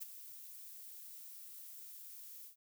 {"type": "noise with ADSR envelope", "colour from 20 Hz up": "violet", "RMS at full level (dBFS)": -42, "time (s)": [0, 2.56], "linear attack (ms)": 22, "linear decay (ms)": 18, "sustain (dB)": -10, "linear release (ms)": 110, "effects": []}